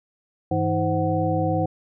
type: tone cluster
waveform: sine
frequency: 99.5 / 161.8 / 318.3 / 520 / 745 Hz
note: G2 / E3 / D#4 / C5 / F#5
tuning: +26 / -32 / +39 / -11 / +12 cents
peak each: -26 dBFS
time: 0.51-1.66 s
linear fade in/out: 5 ms
effects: none